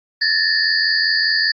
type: tone cluster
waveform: sine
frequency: 1731 / 1816 / 4456 / 4856 Hz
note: A6 / A#6 / C#8 / D#8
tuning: -29 / -46 / +8 / -43 cents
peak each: -20 dBFS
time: 0.21-1.52 s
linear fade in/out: 10 ms
effects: AAC 48 kbps